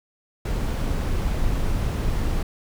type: noise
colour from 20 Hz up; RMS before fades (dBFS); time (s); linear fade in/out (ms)
brown; -23; 0.45-2.43; 5
effects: none